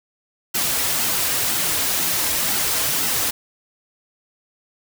white noise with flanger, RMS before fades -21 dBFS, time 0.54-3.31 s, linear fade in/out 10 ms, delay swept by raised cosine 1.7 to 5.4 ms, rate 2 Hz, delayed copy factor -0.5, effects none

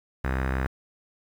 sawtooth tone with low-pass filter, 65.41 Hz, C2, in tune, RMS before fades -27 dBFS, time 0.24-0.67 s, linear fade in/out 5 ms, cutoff 1700 Hz, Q 3.1, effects 8-bit

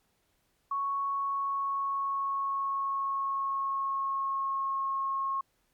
sine tone with pitch glide, 1108.7 to 1085.3 Hz, C#6 to C#6, 0 to -37 cents, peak -28 dBFS, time 0.71-5.41 s, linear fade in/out 5 ms, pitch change -37 cents, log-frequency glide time 1.04-4.78 s, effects pink hiss -73 dBFS RMS until 5.73 s + MP3 96 kbps

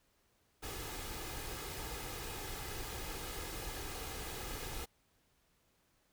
pink noise with comb filter, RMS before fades -43 dBFS, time 0.62-4.86 s, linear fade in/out 20 ms, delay 2.4 ms, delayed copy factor +0.5, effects pink hiss -74 dBFS RMS until 6.12 s

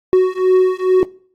triangle beating tone pair, 370 / 372.3 Hz, F#4 / F#4, 0 / +11 cents, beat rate 2.3 Hz, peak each -11 dBFS, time 0.13-1.03 s, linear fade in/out 0 ms, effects noise-tail reverb RT60 0.5 s tail -22 dB re dry + AAC 48 kbps

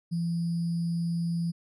sine tone with sample-and-hold, 169.1 Hz, E3, 44 cents sharp, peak -26 dBFS, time 0.11-1.52 s, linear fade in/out 20 ms, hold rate 4900 Hz, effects resampled to 22050 Hz

